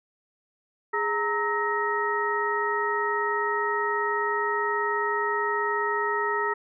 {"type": "tone cluster", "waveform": "sine", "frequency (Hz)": [414.8, 926, 1296, 1881], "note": ["G#4", "A#5", "E6", "A#6"], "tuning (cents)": [-2, -12, -30, 15], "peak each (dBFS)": -29, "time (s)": [0.93, 6.54], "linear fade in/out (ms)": 10, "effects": []}